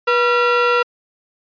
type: tone pair together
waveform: 35% pulse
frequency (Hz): 485 / 1371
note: B4 / F6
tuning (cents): -31 / -32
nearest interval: octave + tritone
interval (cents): 1799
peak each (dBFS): -14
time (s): 0.07-0.83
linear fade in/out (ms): 10
effects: resampled to 11025 Hz